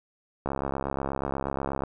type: click train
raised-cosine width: 1 ms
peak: -15 dBFS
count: 95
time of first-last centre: 0.46-1.836 s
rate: 68.3 Hz
effects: none